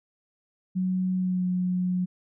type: tone with pitch glide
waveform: sine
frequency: 185 to 181.61 Hz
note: F#3 to F#3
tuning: 0 to -32 cents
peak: -23 dBFS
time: 0.75-2.06 s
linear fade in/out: 20 ms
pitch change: -32 cents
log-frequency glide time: 1.15-1.46 s
effects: none